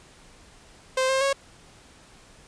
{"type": "tone with pitch steps", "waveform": "sawtooth", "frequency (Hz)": [521, 531, 550], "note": ["C5", "C5", "C#5"], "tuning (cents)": [-7, 25, -14], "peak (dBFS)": -17, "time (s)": [0.97, 1.33], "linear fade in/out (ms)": 5, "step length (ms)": 120, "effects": ["pink hiss -52 dBFS RMS until 2.47 s", "resampled to 22050 Hz"]}